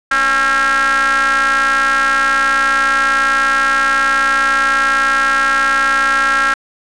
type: ring-modulated tone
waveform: square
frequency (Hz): 132.7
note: C3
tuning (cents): +25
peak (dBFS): -9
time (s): 0.11-6.54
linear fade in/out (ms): 5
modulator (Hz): 1490
effects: resampled to 22050 Hz